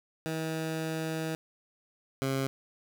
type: tone pair in turn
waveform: 15% pulse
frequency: 160 / 134.78 Hz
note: D#3 / C#3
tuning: +49 / -48 cents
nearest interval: minor third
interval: 297 cents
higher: first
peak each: -25 / -22 dBFS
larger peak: second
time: 0.26-1.35 / 2.22-2.47 s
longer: first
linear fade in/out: 0 ms
effects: none